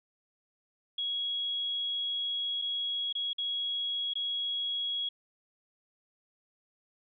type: tone with dropouts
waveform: sine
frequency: 3322 Hz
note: G#7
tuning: in tune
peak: -30 dBFS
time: 0.98-5.09 s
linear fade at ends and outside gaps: 5 ms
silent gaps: 2.617-2.62 / 3.127-3.151 / 3.332-3.382 / 4.137-4.154 s
effects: none